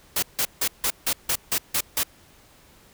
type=noise bursts; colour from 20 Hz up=white; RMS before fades=-23 dBFS; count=9; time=0.16-2.034 s; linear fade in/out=5 ms; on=66 ms; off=160 ms; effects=pink hiss -54 dBFS RMS until 2.93 s